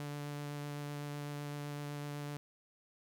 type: tone with vibrato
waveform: sawtooth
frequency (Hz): 145.6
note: D3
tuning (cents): -15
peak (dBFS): -36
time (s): 0-2.37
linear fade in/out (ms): 0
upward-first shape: sine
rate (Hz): 7.9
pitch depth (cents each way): 9
effects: none